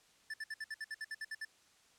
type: tone bursts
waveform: square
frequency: 1760 Hz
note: A6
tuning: in tune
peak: -40 dBFS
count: 12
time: 0.3-1.45 s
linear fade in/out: 5 ms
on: 39 ms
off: 62 ms
effects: white hiss -67 dBFS RMS until 1.98 s + low-pass 8000 Hz 12 dB/octave